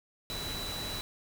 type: tone in noise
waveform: sine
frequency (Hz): 3951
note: B7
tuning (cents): 0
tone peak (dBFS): -38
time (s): 0.3-1.01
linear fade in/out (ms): 0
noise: pink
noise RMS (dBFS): -39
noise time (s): 0.3-1.01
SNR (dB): -2
effects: none